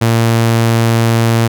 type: tone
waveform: sawtooth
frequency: 115 Hz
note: A#2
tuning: 23 cents flat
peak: -5 dBFS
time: 0.01-1.48 s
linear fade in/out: 10 ms
effects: none